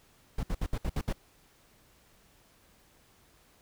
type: noise bursts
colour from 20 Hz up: brown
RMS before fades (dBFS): -30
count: 7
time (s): 0.38-1.128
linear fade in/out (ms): 5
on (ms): 52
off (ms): 64
effects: pink hiss -63 dBFS RMS until 3.61 s